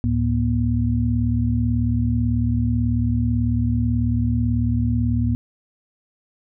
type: tone cluster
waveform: sine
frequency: 71.3 / 109.5 / 240.6 Hz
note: C#2 / A2 / B3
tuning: +49 / -8 / -45 cents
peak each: -23 / -20 / -22 dBFS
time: 0.04-5.35 s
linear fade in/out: 0 ms
effects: none